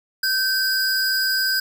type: tone pair together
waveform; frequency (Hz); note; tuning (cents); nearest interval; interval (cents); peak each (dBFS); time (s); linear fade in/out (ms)
square; 1547 / 4937; G6 / D#8; -23 / -14; octave + minor sixth; 2009; -22 / -22; 0.23-1.6; 5
effects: none